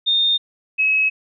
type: tone pair in turn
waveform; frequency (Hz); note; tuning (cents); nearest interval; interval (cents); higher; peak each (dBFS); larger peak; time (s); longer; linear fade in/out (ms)
sine; 3651 / 2565; A#7 / E7; -37 / -48; tritone; 611; first; -14; neither; 0.06-0.38 / 0.78-1.1; neither; 20
effects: none